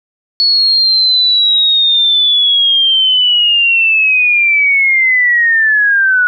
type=linear sweep; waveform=sine; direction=down; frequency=4405 to 1453 Hz; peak=-7 dBFS; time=0.4-6.27 s; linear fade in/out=0 ms; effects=none